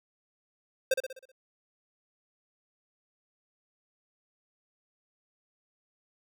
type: tone with echo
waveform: square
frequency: 523.3 Hz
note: C5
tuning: in tune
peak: -22 dBFS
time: 0.91-0.94 s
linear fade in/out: 5 ms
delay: 63 ms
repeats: 6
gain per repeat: -6 dB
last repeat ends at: 1.318 s
effects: none